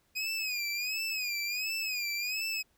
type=tone with vibrato; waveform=25% pulse; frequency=2489 Hz; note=D#7; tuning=in tune; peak=-28 dBFS; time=0.15-2.63 s; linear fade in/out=20 ms; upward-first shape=sine; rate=1.4 Hz; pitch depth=110 cents each way; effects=pink hiss -71 dBFS RMS until 2.77 s